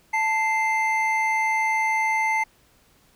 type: tone pair together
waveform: triangle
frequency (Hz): 880 / 2087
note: A5 / C7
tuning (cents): 0 / -5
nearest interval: octave + minor third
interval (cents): 1495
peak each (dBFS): -21 / -21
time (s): 0.13-2.44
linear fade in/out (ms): 10
effects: pink hiss -59 dBFS RMS until 3.15 s